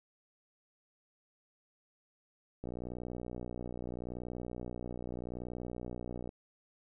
click train, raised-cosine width 2 ms, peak -28 dBFS, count 223, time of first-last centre 2.64-6.291 s, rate 60.8 Hz, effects none

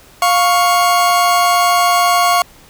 40% pulse tone pair together, 704 / 1107.2 Hz, F5 / C#6, +14 / -2 cents, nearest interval minor sixth, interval 784 cents, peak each -12 dBFS, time 0.22-2.42 s, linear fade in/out 2 ms, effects pink hiss -44 dBFS RMS until 2.69 s

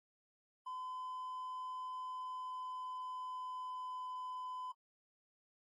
triangle tone with pitch glide, 1017 to 1010.6 Hz, C6 to B5, -50 to +40 cents, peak -39 dBFS, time 0.66-4.72 s, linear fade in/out 10 ms, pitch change -10 cents, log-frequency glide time 1.97-4.08 s, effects tanh soft clip ceiling -35 dBFS + AAC 32 kbps

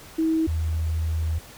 sine tone pair in turn, 321.3 / 80.33 Hz, E4 / E2, -44 / -44 cents, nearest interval 2 octaves, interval 2400 cents, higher first, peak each -19 / -22 dBFS, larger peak first, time 0.18-0.47 / 0.47-1.39 s, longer second, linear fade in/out 10 ms, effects pink hiss -45 dBFS RMS until 1.57 s

